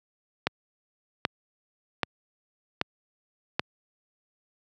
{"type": "click train", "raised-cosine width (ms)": 0.3, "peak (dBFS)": -7, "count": 5, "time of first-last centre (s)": [0.47, 3.595], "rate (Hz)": 1.28, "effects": ["high-pass 100 Hz 12 dB/octave"]}